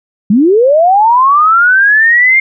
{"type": "linear sweep", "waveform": "sine", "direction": "up", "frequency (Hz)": [188, 2136], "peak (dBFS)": -4, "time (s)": [0.3, 2.4], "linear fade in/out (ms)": 5, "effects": []}